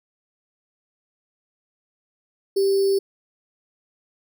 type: tone with sample-and-hold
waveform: sine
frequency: 392 Hz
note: G4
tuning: in tune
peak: -16 dBFS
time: 2.56-2.99 s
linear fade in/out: 10 ms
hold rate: 4900 Hz
effects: none